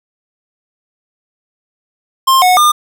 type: tone with pitch steps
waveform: square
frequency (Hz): 1058 / 732 / 1207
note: C6 / F#5 / D6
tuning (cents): +19 / -19 / +47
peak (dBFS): -7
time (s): 2.27-2.72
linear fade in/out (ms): 10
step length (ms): 150
effects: 8-bit